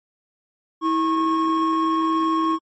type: tone pair together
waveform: triangle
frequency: 323.6 / 1091 Hz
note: E4 / C#6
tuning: -32 / -28 cents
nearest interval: octave + major sixth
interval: 2104 cents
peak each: -18 dBFS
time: 0.81-2.59 s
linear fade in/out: 50 ms
effects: tanh soft clip ceiling -10 dBFS + MP3 32 kbps